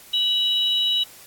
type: tone pair together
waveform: sine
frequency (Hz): 2960 / 3840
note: F#7 / B7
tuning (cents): 0 / -49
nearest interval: perfect fourth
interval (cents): 451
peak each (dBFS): -21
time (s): 0.13-1.04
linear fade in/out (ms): 10
effects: white hiss -46 dBFS RMS until 1.26 s + AAC 64 kbps